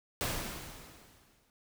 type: noise with exponential decay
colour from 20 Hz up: pink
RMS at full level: -32 dBFS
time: 0.21-1.5 s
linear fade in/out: 0 ms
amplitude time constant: 280 ms
effects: none